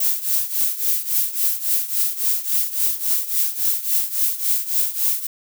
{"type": "noise with tremolo", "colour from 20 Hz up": "violet", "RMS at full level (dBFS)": -17, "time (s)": [0, 5.27], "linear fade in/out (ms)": 5, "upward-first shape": "triangle", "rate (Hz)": 3.6, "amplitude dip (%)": 85, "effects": []}